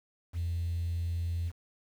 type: tone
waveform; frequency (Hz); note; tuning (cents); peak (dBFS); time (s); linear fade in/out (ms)
triangle; 85; F2; -46; -26; 0.33-1.52; 50
effects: tanh soft clip ceiling -27 dBFS + 9-bit